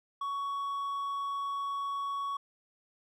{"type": "tone with hard clipping", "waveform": "sine", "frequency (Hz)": 1118, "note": "C#6", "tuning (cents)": 14, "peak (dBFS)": -33, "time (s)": [0.21, 2.37], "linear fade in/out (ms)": 5, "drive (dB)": 3, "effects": []}